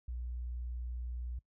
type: tone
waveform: sine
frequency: 60.6 Hz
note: B1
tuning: 32 cents flat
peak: -37 dBFS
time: 0.08-1.39 s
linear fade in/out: 5 ms
effects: noise-tail reverb RT60 0.1 s tail -21 dB re dry